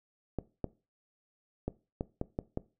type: clicks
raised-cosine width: 2 ms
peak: -19 dBFS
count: 7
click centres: 0.387 / 0.643 / 1.68 / 2.009 / 2.214 / 2.389 / 2.574 s
effects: noise-tail reverb RT60 0.3 s tail -19 dB re dry